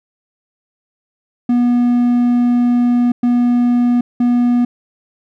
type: tone bursts at uneven times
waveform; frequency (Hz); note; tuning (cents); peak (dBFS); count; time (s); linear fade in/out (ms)
triangle; 242.6; B3; -31; -8; 3; 1.49-3.12 / 3.23-4.01 / 4.2-4.65; 5
effects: none